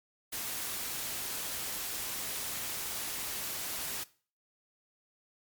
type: noise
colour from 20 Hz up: white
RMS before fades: -37 dBFS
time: 0.32-4.04 s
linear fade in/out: 10 ms
effects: noise-tail reverb RT60 0.4 s tail -19 dB re dry + MP3 96 kbps